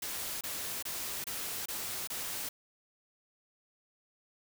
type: noise bursts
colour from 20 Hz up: white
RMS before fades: -38 dBFS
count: 6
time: 0.02-2.49 s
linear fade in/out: 5 ms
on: 390 ms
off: 26 ms
effects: none